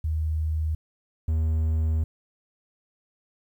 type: tone pair in turn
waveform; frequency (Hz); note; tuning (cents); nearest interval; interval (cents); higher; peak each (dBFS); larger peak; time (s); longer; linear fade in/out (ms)
sine / triangle; 78.4 / 79.36; D#2 / D#2; +14 / +35; unison; 21; second; -23 / -19; second; 0.04-0.75 / 1.28-2.04; second; 5
effects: 10-bit